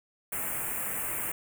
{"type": "band-stop noise", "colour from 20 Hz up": "white", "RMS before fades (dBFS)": -33, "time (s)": [0.32, 1.32], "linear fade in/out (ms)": 5, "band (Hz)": [2600, 7900], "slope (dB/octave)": 48, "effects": []}